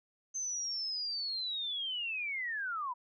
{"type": "linear sweep", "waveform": "sine", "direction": "down", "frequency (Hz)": [6272, 948], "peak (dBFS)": -34, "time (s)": [0.34, 2.94], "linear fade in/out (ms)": 20, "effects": []}